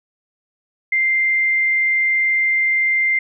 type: tone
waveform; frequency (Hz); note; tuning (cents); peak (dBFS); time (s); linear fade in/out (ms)
sine; 2093; C7; 0; -14; 0.92-3.19; 5
effects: none